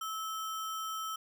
sine tone with sample-and-hold, 1302 Hz, E6, 22 cents flat, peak -35 dBFS, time 0.01-1.16 s, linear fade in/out 5 ms, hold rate 4410 Hz, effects none

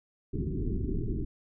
pink low-pass noise, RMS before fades -31 dBFS, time 0.33-1.25 s, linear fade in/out 10 ms, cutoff 410 Hz, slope 96 dB/octave, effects none

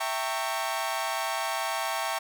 sawtooth chord, E diminished seventh, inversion none, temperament equal with one note detuned, 659.3 / 784 / 913.1 / 1108.7 Hz, E5 / G5 / Bb5 / Db6, 0 / 0 / -36 / 0 cents, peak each -30 dBFS, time 0-2.19 s, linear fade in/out 10 ms, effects none

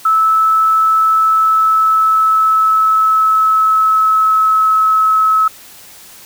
sine tone with pitch glide, 1307 to 1292 Hz, E6 to E6, -15 to -35 cents, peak -8 dBFS, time 0.05-5.48 s, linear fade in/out 5 ms, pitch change -20 cents, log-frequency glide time 1.2-4.7 s, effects white hiss -38 dBFS RMS until 6.25 s

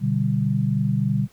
sine chord, G major, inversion first, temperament equal, 123.47 / 146.83 / 196 Hz, B2 / D3 / G3, 0 / 0 / 0 cents, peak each -23 dBFS, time 0-1.28 s, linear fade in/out 50 ms, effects pink hiss -57 dBFS RMS until 1.32 s

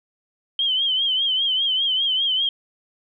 sine tone with vibrato, 3136 Hz, G7, in tune, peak -18 dBFS, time 0.59-2.49 s, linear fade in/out 2 ms, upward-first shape triangle, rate 5 Hz, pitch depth 96 cents each way, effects none

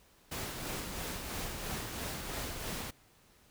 pink noise with tremolo, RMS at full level -38 dBFS, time 0.31-2.91 s, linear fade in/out 10 ms, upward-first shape sine, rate 3 Hz, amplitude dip 35%, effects pink hiss -64 dBFS RMS until 3.5 s

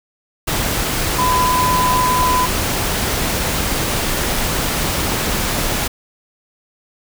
sine tone in noise, 1004 Hz, B5, 28 cents sharp, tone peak -14 dBFS, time 1.18-2.46 s, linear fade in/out 10 ms, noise pink, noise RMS -19 dBFS, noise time 0.47-5.88 s, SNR +2 dB, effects none

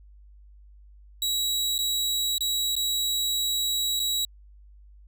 sawtooth tone with dropouts, 3880 Hz, B7, 31 cents flat, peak -21 dBFS, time 1.22-4.25 s, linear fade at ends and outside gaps 2 ms, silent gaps 1.781-1.788 / 2.382-2.407 / 2.754-2.764 / 3.995-3.999 s, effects added 50 Hz sine -48 dBFS peak until 5.07 s

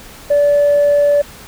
sine tone, 579 Hz, D5, 25 cents flat, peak -7 dBFS, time 0.3-1.22 s, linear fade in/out 10 ms, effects tanh soft clip ceiling -6 dBFS + pink hiss -37 dBFS RMS until 1.47 s

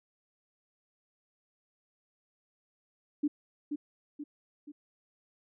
sine tone with echo, 293.7 Hz, D4, in tune, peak -25 dBFS, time 3.23-3.28 s, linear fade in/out 10 ms, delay 480 ms, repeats 3, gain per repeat -6 dB, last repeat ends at 4.72 s, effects none

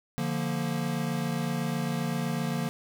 square chord, Bb major, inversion first, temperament equal, 146.83 / 174.61 / 233.1 Hz, D3 / F3 / Bb3, 0 / 0 / 0 cents, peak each -33 dBFS, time 0.18-2.69 s, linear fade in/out 0 ms, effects none

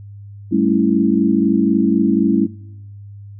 sine chord, A dominant seventh, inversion third, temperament equal, 196 / 220 / 277.2 / 329.6 Hz, G3 / A3 / C#4 / E4, 0 / 0 / 0 / 0 cents, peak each -18 dBFS, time 0.51-2.47 s, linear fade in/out 20 ms, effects noise-tail reverb RT60 1.0 s tail -23 dB re dry + added 101 Hz sine -33 dBFS peak until 3.39 s

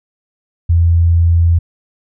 sine tone, 84.5 Hz, E2, 43 cents sharp, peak -7 dBFS, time 0.69-1.59 s, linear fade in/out 10 ms, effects none

